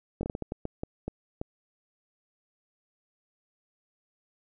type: slowing click train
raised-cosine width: 2 ms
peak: -19 dBFS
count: 11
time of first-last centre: 0.21-1.414 s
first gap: 21 ms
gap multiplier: 1.36
effects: none